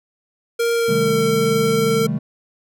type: tone with pitch glide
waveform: square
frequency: 466.3 to 452.2 Hz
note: A#4 to A4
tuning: +1 to +47 cents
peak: -17 dBFS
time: 0.59-2.07 s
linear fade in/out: 10 ms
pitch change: -54 cents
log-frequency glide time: 0.74-1.17 s
type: chord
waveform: triangle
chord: A half-diminished seventh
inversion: first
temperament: just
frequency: 132 / 158.4 / 198 / 220 Hz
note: C3 / Eb3 / G3 / A3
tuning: +16 / +31 / +18 / 0 cents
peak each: -25 / -22 / -23 / -22 dBFS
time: 0.88-2.19 s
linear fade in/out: 10 ms
effects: none